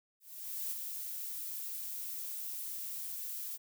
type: noise with ADSR envelope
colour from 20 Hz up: violet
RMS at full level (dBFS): -37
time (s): 0.2-3.58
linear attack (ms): 510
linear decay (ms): 33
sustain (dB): -4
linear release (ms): 30
effects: none